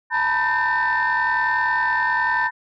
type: tone cluster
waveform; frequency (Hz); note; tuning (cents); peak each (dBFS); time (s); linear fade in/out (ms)
sine; 872 / 913 / 983 / 1552 / 1801; A5 / A#5 / B5 / G6 / A6; -16 / -36 / -8 / -18 / +40; -27 / -26 / -22 / -24 / -20; 0.1-2.51; 50
effects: tanh soft clip ceiling -12 dBFS